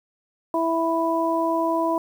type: harmonic tone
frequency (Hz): 329.6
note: E4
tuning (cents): 0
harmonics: 1 / 2 / 3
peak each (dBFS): -24 / -24 / -24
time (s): 0.54-1.98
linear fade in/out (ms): 2
effects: 8-bit